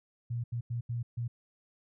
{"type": "tone bursts at uneven times", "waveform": "sine", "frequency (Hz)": 118.7, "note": "A#2", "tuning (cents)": 32, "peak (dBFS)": -31, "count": 5, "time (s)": [[0.3, 0.44], [0.52, 0.61], [0.7, 0.81], [0.89, 1.03], [1.17, 1.28]], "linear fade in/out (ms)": 10, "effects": []}